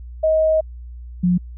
sine tone pair in turn, 631 / 178.56 Hz, D#5 / F3, +24 / +39 cents, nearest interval octave + minor seventh, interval 2185 cents, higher first, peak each -13 dBFS, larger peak neither, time 0.23-0.61 / 1.23-1.38 s, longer first, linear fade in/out 10 ms, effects added 60 Hz sine -32 dBFS peak until 1.57 s

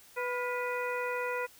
harmonic tone with a mistuned harmonic, 493.9 Hz, B4, in tune, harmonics 1 / 2 / 3 / 4 / 5, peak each -34 / -37 / -39 / -40 / -41 dBFS, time 0.16-1.47 s, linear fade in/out 20 ms, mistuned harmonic 3, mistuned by -63 cents, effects white hiss -57 dBFS RMS until 1.59 s

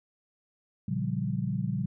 sine chord, G half-diminished seventh, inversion first, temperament just, 117.6 / 141.12 / 176.4 / 196 Hz, Bb2 / Db3 / F3 / G3, +16 / +31 / +18 / 0 cents, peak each -33 dBFS, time 0.88-1.86 s, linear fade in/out 5 ms, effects none

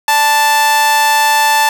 sawtooth tone with amplitude modulation, 880 Hz, A5, in tune, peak -3 dBFS, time 0.08-1.69 s, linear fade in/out 2 ms, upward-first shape sine, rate 286 Hz, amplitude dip 40%, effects none

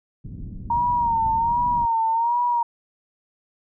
pink low-pass noise, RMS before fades -34 dBFS, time 0.24-1.86 s, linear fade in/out 10 ms, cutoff 240 Hz, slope 24 dB/octave
sine tone with vibrato, 932.3 Hz, A#5, in tune, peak -18 dBFS, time 0.7-2.63 s, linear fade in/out 5 ms, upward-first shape sine, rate 1.3 Hz, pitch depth 69 cents each way
effects none

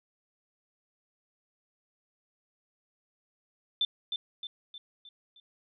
sine tone with echo, 3542 Hz, A7, 11 cents sharp, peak -24 dBFS, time 3.81-3.85 s, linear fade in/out 2 ms, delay 310 ms, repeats 5, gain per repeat -6 dB, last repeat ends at 5.4 s, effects none

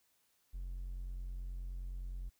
triangle tone, 44.77 Hz, F1, 44 cents sharp, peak -37 dBFS, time 0.53-2.3 s, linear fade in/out 20 ms, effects tanh soft clip ceiling -33 dBFS + white hiss -75 dBFS RMS until 2.39 s

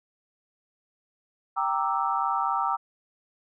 sine chord, E half-diminished seventh, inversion first, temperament equal, 784 / 932.3 / 1174.7 / 1318.5 Hz, G5 / Bb5 / D6 / E6, 0 / 0 / 0 / 0 cents, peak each -29 dBFS, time 1.56-2.77 s, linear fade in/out 20 ms, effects none

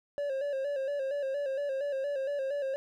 triangle tone with vibrato, 554.4 Hz, C#5, in tune, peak -28 dBFS, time 0.18-2.76 s, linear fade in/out 0 ms, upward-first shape square, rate 4.3 Hz, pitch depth 62 cents each way, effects none

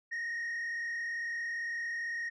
sine tone with frequency modulation, 1864.7 Hz, A#6, in tune, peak -31 dBFS, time 0.11-2.3 s, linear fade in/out 20 ms, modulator 37.8 Hz, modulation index 0.8, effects tanh soft clip ceiling -33 dBFS

